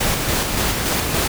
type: noise with tremolo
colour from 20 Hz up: pink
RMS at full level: -19 dBFS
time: 0-1.28 s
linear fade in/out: 10 ms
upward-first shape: square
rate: 3.5 Hz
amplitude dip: 30%
effects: none